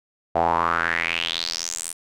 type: tone with band-pass filter sweep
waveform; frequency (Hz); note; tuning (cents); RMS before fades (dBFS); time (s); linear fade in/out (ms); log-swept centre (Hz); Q
sawtooth; 84; E2; +33; -24; 0.35-1.93; 10; 690 to 9600; 5
effects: none